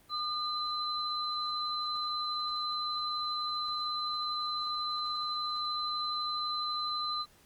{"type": "tone pair together", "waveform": "sine", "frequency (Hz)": [1210, 4044], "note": ["D#6", "B7"], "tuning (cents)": [-49, 40], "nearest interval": "octave + major sixth", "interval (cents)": 2089, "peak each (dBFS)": [-34, -34], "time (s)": [0.09, 7.26], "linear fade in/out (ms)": 50, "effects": ["pink hiss -62 dBFS RMS until 7.45 s", "Opus 32 kbps"]}